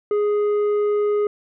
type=tone with tanh clipping; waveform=sine; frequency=415.3 Hz; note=G#4; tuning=in tune; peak=-18 dBFS; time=0.11-1.27 s; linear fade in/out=2 ms; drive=6 dB; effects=none